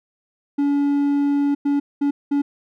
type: tone bursts at uneven times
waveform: triangle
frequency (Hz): 284.7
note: C#4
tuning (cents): +46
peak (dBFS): -14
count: 4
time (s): 0.58-1.55 / 1.65-1.8 / 2.01-2.11 / 2.31-2.42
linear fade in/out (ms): 10
effects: none